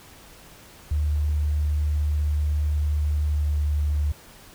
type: tone with pitch glide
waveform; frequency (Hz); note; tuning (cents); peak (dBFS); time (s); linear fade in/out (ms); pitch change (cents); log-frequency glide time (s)
sine; 74.7 to 73.97; D2 to D2; +30 to +13; -20; 0.91-4.12; 5; -17; 3.26-3.61
effects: pink hiss -48 dBFS RMS until 4.54 s